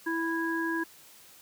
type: harmonic tone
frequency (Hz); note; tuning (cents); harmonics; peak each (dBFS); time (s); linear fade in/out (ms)
329.6; E4; 0; 1 / 3 / 5; -30 / -36 / -32; 0.06-0.84; 10
effects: white hiss -54 dBFS RMS until 1.41 s + high-pass 60 Hz 12 dB/octave